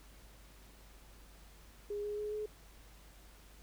sine tone with pitch steps, 411.7 / 416 / 420.4 / 424.7 Hz, G#4 / G#4 / G#4 / G#4, -15 / +3 / +21 / +39 cents, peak -36 dBFS, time 1.9-2.46 s, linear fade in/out 5 ms, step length 140 ms, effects added 50 Hz sine -57 dBFS peak until 3.62 s + pink hiss -61 dBFS RMS until 3.62 s

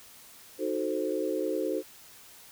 sine chord, D# diminished seventh, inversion none, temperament equal, 311.1 / 370 / 440 / 523.3 Hz, D#4 / F#4 / A4 / C5, 0 / 0 / 0 / 0 cents, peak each -33 dBFS, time 0.58-1.83 s, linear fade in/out 50 ms, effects white hiss -52 dBFS RMS until 2.51 s

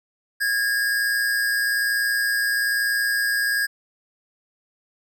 square tone pair together, 1638.9 / 1760 Hz, G#6 / A6, -23 / 0 cents, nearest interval minor second, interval 123 cents, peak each -21 / -30 dBFS, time 0.4-3.67 s, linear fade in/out 20 ms, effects none

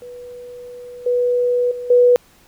sine tone with level steps, 490.3 Hz, B4, 13 cents flat, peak -32 / -14 / -25 / -8 dBFS, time 0.02-2.16 s, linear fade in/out 0 ms, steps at 1.06 / 1.71 / 1.9 s, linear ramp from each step 5 ms, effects pink hiss -52 dBFS RMS until 2.47 s

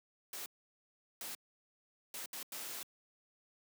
white noise bursts at uneven times, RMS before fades -44 dBFS, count 5, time 0.33-0.46 / 1.21-1.35 / 2.14-2.26 / 2.33-2.43 / 2.52-2.83 s, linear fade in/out 2 ms, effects high-pass 200 Hz 12 dB/octave

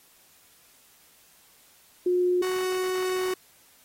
sine / 45% pulse tone pair in turn, 359.3 / 370.5 Hz, F4 / F#4, +49 / +2 cents, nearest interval minor second, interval 53 cents, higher second, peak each -20 / -25 dBFS, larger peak first, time 2.06-2.42 / 2.42-3.34 s, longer second, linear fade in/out 5 ms, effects white hiss -58 dBFS RMS until 3.84 s + AAC 48 kbps

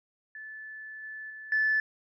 sine tone with level steps, 1742 Hz, A6, 18 cents flat, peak -40 / -38 / -41 / -22 dBFS, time 0.35-1.8 s, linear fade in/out 2 ms, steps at 1.03 / 1.3 / 1.52 s, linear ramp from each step 2 ms, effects tanh soft clip ceiling -18 dBFS

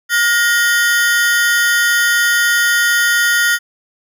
40% pulse ring-modulated tone, 1649 Hz, G#6, 13 cents flat, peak -7 dBFS, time 0.09-3.59 s, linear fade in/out 50 ms, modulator 222 Hz, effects none

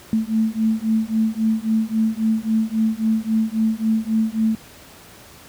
sine beating tone pair, 219.2 / 222.9 Hz, A3 / A3, -6 / +23 cents, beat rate 3.7 Hz, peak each -20 dBFS, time 0.13-4.55 s, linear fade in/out 0 ms, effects pink hiss -44 dBFS RMS until 5.48 s + high-pass 60 Hz 12 dB/octave

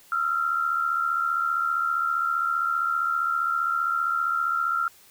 sine tone pair together, 1300 / 1375.2 Hz, E6 / F6, -24 / -27 cents, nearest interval minor second, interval 97 cents, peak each -29 / -23 dBFS, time 0.12-4.88 s, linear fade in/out 2 ms, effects white hiss -54 dBFS RMS until 5.1 s

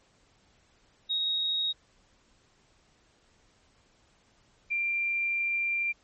sine tone pair in turn, 3768 / 2374 Hz, A#7 / D7, +18 / +18 cents, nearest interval minor sixth, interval 800 cents, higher first, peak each -26 dBFS, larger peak neither, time 1.09-1.73 / 4.7-5.93 s, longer second, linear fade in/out 20 ms, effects pink hiss -65 dBFS RMS until 6.03 s + MP3 32 kbps

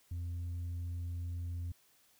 sine tone with tanh clipping, 86.5 Hz, F2, 16 cents flat, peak -37 dBFS, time 0.11-1.72 s, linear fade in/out 5 ms, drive 2 dB, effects white hiss -68 dBFS RMS until 2.19 s

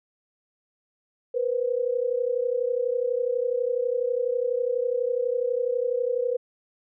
sine tone pair together, 478.9 / 511 Hz, A#4 / C5, +47 / -41 cents, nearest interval minor second, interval 112 cents, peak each -25 / -26 dBFS, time 1.34-6.37 s, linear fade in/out 10 ms, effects none

